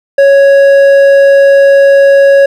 sine tone with hard clipping, 554.4 Hz, C#5, in tune, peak -3 dBFS, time 0.18-2.46 s, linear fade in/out 5 ms, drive 6 dB, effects none

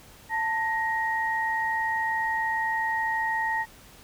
sine tone pair together, 887 / 1879.5 Hz, A5 / A#6, +14 / +14 cents, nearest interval octave + minor second, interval 1300 cents, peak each -27 dBFS, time 0.29-3.66 s, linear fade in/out 50 ms, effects pink hiss -51 dBFS RMS until 4.03 s

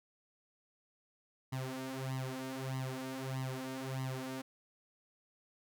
sawtooth tone with flanger, 131.4 Hz, C3, 8 cents sharp, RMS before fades -40 dBFS, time 1.52-4.42 s, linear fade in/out 10 ms, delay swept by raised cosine 0.99 to 4.39 ms, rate 1.6 Hz, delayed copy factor +0.9, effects none

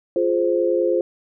sine chord, F minor, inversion none, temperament just, 349.2 / 419.1 / 523.8 Hz, F4 / Ab4 / C5, 0 / +16 / +2 cents, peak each -20 / -23 / -20 dBFS, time 0.16-1.01 s, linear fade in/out 2 ms, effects none

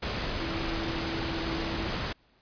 sine tone in noise, 329.6 Hz, E4, in tune, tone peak -35 dBFS, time 0.4-1.88 s, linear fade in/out 10 ms, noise pink, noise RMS -32 dBFS, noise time 0.02-2.13 s, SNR -6 dB, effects pink hiss -65 dBFS RMS until 2.41 s + resampled to 11025 Hz

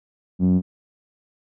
5% pulse tone with low-pass filter, 91.6 Hz, F#2, 17 cents flat, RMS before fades -17 dBFS, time 0.39-0.62 s, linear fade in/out 50 ms, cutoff 210 Hz, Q 7.8, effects none

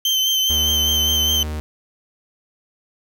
35% pulse tone with vibrato, 3100 Hz, G7, 20 cents flat, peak -14 dBFS, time 0.05-1.43 s, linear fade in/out 2 ms, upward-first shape sine, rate 4.9 Hz, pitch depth 25 cents each way
45% pulse tone with pitch glide, 75.3 to 76.53 Hz, D2 to D#2, +44 to -28 cents, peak -24 dBFS, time 0.5-1.6 s, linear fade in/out 0 ms, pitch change +28 cents, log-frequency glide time 0.81-1.43 s
effects none

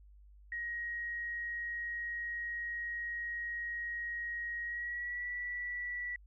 sine tone with pitch glide, 1888 to 1953.5 Hz, A#6 to B6, +22 to -19 cents, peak -36 dBFS, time 0.52-6.16 s, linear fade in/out 2 ms, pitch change +59 cents, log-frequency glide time 4.64-5.26 s, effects added 50 Hz sine -55 dBFS peak until 6.26 s

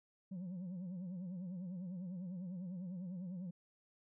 sine tone with vibrato, 181.6 Hz, F#3, 32 cents flat, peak -39 dBFS, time 0.31-3.51 s, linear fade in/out 10 ms, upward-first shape sine, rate 10 Hz, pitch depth 110 cents each way, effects tanh soft clip ceiling -41 dBFS

